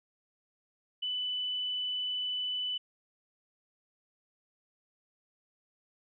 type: tone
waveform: sine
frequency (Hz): 2991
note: F#7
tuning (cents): +18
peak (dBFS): -31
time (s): 1.02-2.78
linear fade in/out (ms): 10
effects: none